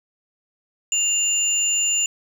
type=tone pair together; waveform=sine; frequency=2794 / 7040 Hz; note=F7 / A8; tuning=0 / 0 cents; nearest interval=octave + major third; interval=1600 cents; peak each=-23 / -19 dBFS; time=0.92-2.06 s; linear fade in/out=2 ms; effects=7-bit